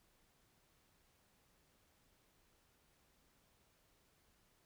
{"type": "silence", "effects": ["pink hiss -74 dBFS RMS until 4.65 s"]}